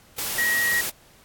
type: tone in noise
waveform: sine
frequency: 1900 Hz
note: A#6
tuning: 33 cents sharp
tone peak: -20 dBFS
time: 0.38-0.81 s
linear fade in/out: 5 ms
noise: white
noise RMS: -28 dBFS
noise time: 0.18-0.9 s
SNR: +5 dB
effects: pink hiss -54 dBFS RMS until 1.24 s + AAC 64 kbps